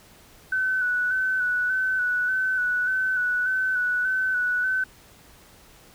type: tone with vibrato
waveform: sine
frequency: 1499 Hz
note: F#6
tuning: 22 cents sharp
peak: -21 dBFS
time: 0.52-4.84 s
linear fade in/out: 5 ms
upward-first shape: square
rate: 1.7 Hz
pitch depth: 26 cents each way
effects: pink hiss -52 dBFS RMS until 5.94 s